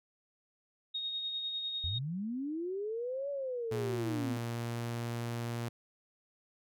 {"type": "tone with tremolo", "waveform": "sine", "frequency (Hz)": 3729, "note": "A#7", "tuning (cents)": 0, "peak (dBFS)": -33, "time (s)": [0.94, 1.99], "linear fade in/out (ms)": 10, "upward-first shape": "sine", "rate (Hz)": 10, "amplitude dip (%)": 35}
{"type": "linear two-way sweep", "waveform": "sine", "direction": "up then down", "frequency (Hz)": [75.1, 573, 236.6], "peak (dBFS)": -34, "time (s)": [1.84, 4.37], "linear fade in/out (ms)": 0, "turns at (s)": 3.3}
{"type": "tone with pitch glide", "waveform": "sawtooth", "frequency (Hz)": [116.54, 117.89], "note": ["A#2", "A#2"], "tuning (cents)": [0, 20], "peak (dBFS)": -31, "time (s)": [3.71, 5.69], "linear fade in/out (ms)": 10, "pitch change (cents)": 20, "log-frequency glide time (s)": [3.88, 4.88]}
{"effects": []}